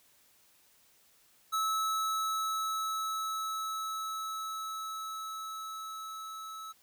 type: tone with level ramp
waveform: square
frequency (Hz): 1300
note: E6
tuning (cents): -24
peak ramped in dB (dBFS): -29 to -42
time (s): 1.52-6.73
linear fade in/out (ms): 20
effects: white hiss -65 dBFS RMS until 6.82 s